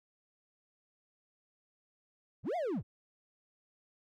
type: linear two-way sweep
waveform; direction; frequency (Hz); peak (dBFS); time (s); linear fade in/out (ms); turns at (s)
triangle; up then down; 60.8 to 740 to 60.8; -30; 2.43-2.83; 50; 2.56
effects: none